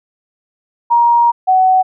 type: tone pair in turn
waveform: sine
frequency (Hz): 944 / 749.3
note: A#5 / F#5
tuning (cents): +22 / +22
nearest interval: major third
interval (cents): 400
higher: first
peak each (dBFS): -7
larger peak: neither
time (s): 0.9-1.32 / 1.47-1.83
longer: first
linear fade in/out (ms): 20
effects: none